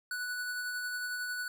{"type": "tone with tremolo", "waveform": "square", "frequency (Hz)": 1480, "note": "F#6", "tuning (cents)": 0, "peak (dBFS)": -34, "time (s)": [0.11, 1.48], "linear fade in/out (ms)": 2, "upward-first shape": "sine", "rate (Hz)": 11, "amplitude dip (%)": 25, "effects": []}